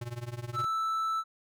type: tone with tremolo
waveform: square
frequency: 120 Hz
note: B2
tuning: 49 cents flat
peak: -33 dBFS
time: 0.01-0.65 s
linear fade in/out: 5 ms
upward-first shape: triangle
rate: 19 Hz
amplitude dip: 95%
type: tone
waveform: triangle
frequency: 1318.5 Hz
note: E6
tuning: in tune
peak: -26 dBFS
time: 0.53-1.24 s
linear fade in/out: 50 ms
effects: none

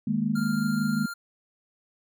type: chord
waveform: sine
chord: D# suspended fourth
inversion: none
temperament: equal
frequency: 155.56 / 207.7 / 233.1 Hz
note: D#3 / G#3 / A#3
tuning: 0 / 0 / 0 cents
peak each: -31 / -26 / -27 dBFS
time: 0.07-1.06 s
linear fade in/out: 5 ms
type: tone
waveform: square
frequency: 1396.9 Hz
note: F6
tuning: in tune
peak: -34 dBFS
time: 0.35-1.14 s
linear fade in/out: 10 ms
effects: none

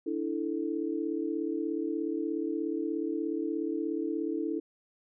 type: chord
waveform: sine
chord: D suspended second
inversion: none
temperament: equal with one note detuned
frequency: 292.8 / 329.6 / 440 Hz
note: D4 / E4 / A4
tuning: -5 / 0 / 0 cents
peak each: -34 / -32 / -36 dBFS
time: 0.06-4.6 s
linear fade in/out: 10 ms
effects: none

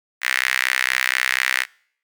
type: tone with high-pass filter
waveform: sawtooth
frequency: 64.2 Hz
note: C2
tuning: 32 cents flat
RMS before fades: -21 dBFS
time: 0.21-1.66 s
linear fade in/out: 50 ms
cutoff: 1900 Hz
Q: 4.1
effects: noise-tail reverb RT60 0.6 s tail -25 dB re dry

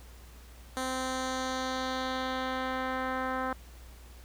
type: tone with low-pass filter sweep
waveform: 10% pulse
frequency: 259.4 Hz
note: C4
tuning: 15 cents flat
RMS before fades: -33 dBFS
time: 0.77-3.53 s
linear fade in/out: 0 ms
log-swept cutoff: 9900 to 1500 Hz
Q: 1.4
effects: added 60 Hz sine -48 dBFS peak until 4.24 s + pink hiss -56 dBFS RMS until 4.24 s

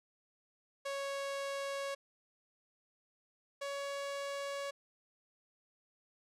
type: tone pair in turn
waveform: sawtooth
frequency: 554.4 / 560.5 Hz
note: C#5 / C#5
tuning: 0 / +19 cents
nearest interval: unison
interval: 19 cents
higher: second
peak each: -33 / -34 dBFS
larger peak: first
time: 0.85-1.95 / 3.61-4.71 s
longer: neither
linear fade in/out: 10 ms
effects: low-pass 9000 Hz 12 dB/octave

